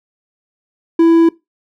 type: tone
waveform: triangle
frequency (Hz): 331.5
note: E4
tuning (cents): +10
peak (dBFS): -4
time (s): 0.99-1.29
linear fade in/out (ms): 5
effects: noise-tail reverb RT60 0.2 s tail -21 dB re dry